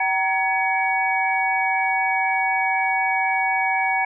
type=tone cluster; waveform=sine; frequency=766 / 940 / 1688 / 2251 Hz; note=G5 / A#5 / G#6 / C#7; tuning=-40 / +14 / +28 / +26 cents; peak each=-22 / -27 / -28 / -22 dBFS; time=0-4.05 s; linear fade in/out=5 ms; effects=none